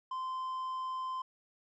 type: tone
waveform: triangle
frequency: 1036 Hz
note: C6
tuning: 17 cents flat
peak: -33 dBFS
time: 0.11-1.22 s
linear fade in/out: 5 ms
effects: resampled to 16000 Hz